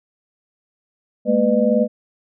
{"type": "tone cluster", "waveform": "sine", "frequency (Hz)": [211.8, 232.9, 498.2, 607], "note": ["G#3", "A#3", "B4", "D#5"], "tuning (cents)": [34, -1, 15, -43], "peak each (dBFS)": -19, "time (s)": [1.25, 1.88], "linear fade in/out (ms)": 50, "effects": []}